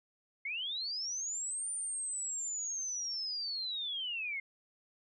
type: linear two-way sweep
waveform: sine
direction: up then down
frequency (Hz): 2100 to 9180 to 2100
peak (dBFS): -35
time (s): 0.45-4.4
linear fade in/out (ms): 5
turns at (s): 1.71
effects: none